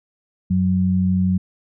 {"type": "tone pair together", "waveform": "sine", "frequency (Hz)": [92.5, 185], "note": ["F#2", "F#3"], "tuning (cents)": [0, 0], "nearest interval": "octave", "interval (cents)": 1200, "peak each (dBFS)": [-21, -16], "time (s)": [0.5, 1.38], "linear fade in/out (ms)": 10, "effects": []}